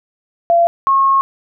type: tone pair in turn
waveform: sine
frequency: 683 / 1086.2 Hz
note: F5 / C#6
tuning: -39 / -36 cents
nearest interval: minor sixth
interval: 803 cents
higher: second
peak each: -8 / -9 dBFS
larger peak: first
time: 0.5-0.67 / 0.87-1.21 s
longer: second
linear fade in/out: 0 ms
effects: none